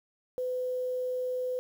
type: tone with quantisation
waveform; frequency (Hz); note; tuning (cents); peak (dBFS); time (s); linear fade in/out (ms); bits
sine; 504; B4; +35; -29; 0.38-1.59; 0; 9
effects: none